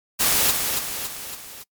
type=noise with echo; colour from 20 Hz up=white; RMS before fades=-19 dBFS; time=0.19-0.52 s; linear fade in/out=20 ms; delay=280 ms; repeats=4; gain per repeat=-5 dB; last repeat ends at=1.64 s; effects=noise-tail reverb RT60 0.1 s tail -24 dB re dry + MP3 96 kbps